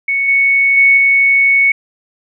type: tone with level steps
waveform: sine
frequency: 2217 Hz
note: C#7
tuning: in tune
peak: -12 / -8 / -5 / -7 dBFS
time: 0.08-1.72 s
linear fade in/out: 5 ms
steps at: 0.28 / 0.77 / 0.97 s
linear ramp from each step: 5 ms
effects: none